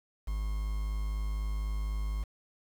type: tone with quantisation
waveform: triangle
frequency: 52 Hz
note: G#1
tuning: 3 cents sharp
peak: -28 dBFS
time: 0.27-2.24 s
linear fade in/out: 10 ms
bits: 8
effects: none